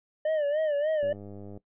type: tone with vibrato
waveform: triangle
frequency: 601 Hz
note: D5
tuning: 40 cents sharp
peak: -22 dBFS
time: 0.25-1.13 s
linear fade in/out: 5 ms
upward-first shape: sine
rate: 3.4 Hz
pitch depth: 96 cents each way
type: click train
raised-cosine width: 2 ms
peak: -31 dBFS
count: 56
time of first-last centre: 1.03-1.575 s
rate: 101 Hz
effects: noise-tail reverb RT60 0.1 s tail -19 dB re dry + resampled to 8000 Hz